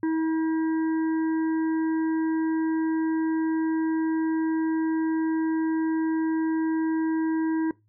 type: harmonic tone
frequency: 320.6 Hz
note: E4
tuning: 48 cents flat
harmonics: 1 / 3 / 5 / 6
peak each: -22 / -36 / -41 / -47 dBFS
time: 0.03-7.71 s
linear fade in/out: 2 ms
effects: noise-tail reverb RT60 0.2 s tail -20 dB re dry + added 106 Hz sine -62 dBFS peak until 7.88 s